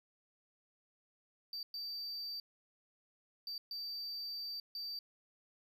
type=tone bursts at uneven times; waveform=triangle; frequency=4644 Hz; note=D8; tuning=20 cents flat; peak=-39 dBFS; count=5; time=1.53-1.63 / 1.74-2.4 / 3.47-3.58 / 3.71-4.6 / 4.75-4.99 s; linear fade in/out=2 ms; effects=none